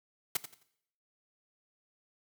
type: noise with echo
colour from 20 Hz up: white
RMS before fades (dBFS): -29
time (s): 0.35-0.37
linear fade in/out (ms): 5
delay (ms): 87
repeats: 3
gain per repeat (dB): -12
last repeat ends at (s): 0.631
effects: noise-tail reverb RT60 0.7 s tail -18 dB re dry + high-pass 150 Hz 12 dB/octave